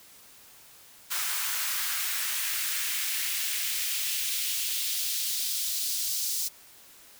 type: noise with high-pass filter sweep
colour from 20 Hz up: white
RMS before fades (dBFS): -30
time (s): 1.1-6.49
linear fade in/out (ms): 20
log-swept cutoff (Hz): 1200 to 5000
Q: 1.4
effects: white hiss -53 dBFS RMS until 7.19 s